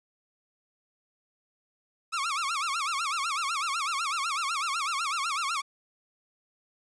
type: tone with vibrato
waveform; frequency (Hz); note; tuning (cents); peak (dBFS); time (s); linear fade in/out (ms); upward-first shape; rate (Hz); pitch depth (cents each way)
sawtooth; 1223; D#6; -30; -24; 2.12-5.62; 20; sine; 8; 220
effects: resampled to 22050 Hz + 10-bit